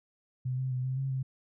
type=tone with pitch steps; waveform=sine; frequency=127.7 / 130.6 / 127 / 130.3 / 134.8 / 131.7 Hz; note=C3 / C3 / B2 / C3 / C#3 / C3; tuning=-42 / -3 / +49 / -7 / -48 / +12 cents; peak=-29 dBFS; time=0.45-1.23 s; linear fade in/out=10 ms; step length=130 ms; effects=none